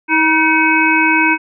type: harmonic tone with a mistuned harmonic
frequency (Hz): 318.7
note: D#4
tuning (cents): +42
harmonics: 1 / 3 / 5 / 7 / 8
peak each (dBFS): -16 / -16 / -16 / -16 / -16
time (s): 0.08-1.38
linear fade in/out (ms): 50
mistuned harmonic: 5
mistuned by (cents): -66
effects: none